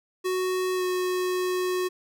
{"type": "tone with pitch glide", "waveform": "square", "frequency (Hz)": [370, 365.5], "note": ["F#4", "F#4"], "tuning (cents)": [0, -21], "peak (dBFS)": -25, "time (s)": [0.24, 1.89], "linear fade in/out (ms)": 20, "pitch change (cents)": -21, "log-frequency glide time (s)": [0.75, 0.83], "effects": []}